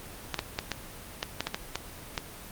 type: clicks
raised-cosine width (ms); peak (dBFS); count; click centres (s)
0.2; -11; 10; 0.343 / 0.391 / 0.589 / 0.717 / 1.229 / 1.406 / 1.47 / 1.545 / 1.756 / 2.178
effects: pink hiss -44 dBFS RMS until 2.51 s + Opus 24 kbps